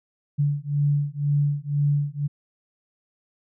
sine beating tone pair, 143.6 / 145.6 Hz, D3 / D3, -39 / -15 cents, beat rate 2 Hz, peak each -23 dBFS, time 0.38-2.28 s, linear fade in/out 20 ms, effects none

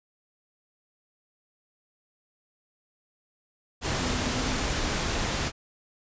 sine tone in noise, 251.8 Hz, B3, 34 cents sharp, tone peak -34 dBFS, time 3.97-4.62 s, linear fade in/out 50 ms, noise pink, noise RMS -28 dBFS, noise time 3.81-5.52 s, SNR -9 dB, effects resampled to 16000 Hz

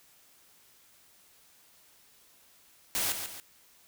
white noise with echo, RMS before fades -30 dBFS, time 2.95-3.12 s, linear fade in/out 0 ms, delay 140 ms, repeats 2, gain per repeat -7 dB, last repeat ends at 3.4 s, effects white hiss -61 dBFS RMS until 3.87 s

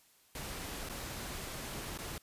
pink noise with dropouts, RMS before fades -42 dBFS, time 0.35-2.18 s, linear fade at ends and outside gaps 2 ms, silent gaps 0.889-0.896 / 1.977-1.987 s, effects white hiss -66 dBFS RMS until 2.22 s + resampled to 32000 Hz

